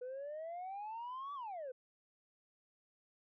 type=exponential two-way sweep; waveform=sine; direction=up then down; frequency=490.1 to 1163 to 490.1 Hz; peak=-40 dBFS; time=0.01-1.72 s; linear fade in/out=10 ms; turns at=1.34 s; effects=tanh soft clip ceiling -40 dBFS